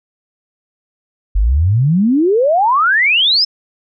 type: exponential sweep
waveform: sine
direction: up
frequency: 44.68 to 5330 Hz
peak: -9 dBFS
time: 1.35-3.45 s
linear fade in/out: 10 ms
effects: none